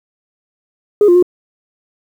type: tone with pitch steps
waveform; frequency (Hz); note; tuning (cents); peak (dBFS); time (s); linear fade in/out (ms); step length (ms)
sine; 414.6 / 351.1 / 358.4; G#4 / F4 / F4; -3 / +9 / +45; -4; 1.01-1.226; 2; 72
effects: tanh soft clip ceiling -2 dBFS + 7-bit